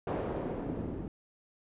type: noise with low-pass filter sweep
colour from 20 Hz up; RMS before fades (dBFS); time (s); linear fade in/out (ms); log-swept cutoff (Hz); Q
white; -36; 0.07-1.08; 2; 640 to 250; 1.1
effects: resampled to 8000 Hz